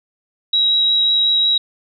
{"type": "tone with vibrato", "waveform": "sine", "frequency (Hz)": 3851, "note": "B7", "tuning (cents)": -44, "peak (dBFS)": -12, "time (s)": [0.53, 1.58], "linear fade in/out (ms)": 5, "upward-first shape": "triangle", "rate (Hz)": 5.5, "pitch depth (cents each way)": 9, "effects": []}